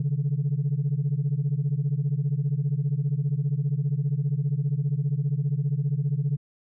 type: beating tone pair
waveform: sine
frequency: 135.3 / 150.3 Hz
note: C#3 / D3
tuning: -42 / +40 cents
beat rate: 15 Hz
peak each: -24 dBFS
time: 0-6.37 s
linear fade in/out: 5 ms
effects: tanh soft clip ceiling -18 dBFS